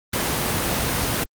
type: noise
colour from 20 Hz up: pink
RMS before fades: -22 dBFS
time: 0.13-1.24 s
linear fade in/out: 5 ms
effects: high-pass 60 Hz 12 dB/octave + Opus 24 kbps